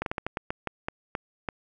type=slowing click train; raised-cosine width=0.5 ms; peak=-14 dBFS; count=11; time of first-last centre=0.02-1.488 s; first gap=42 ms; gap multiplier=1.26; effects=none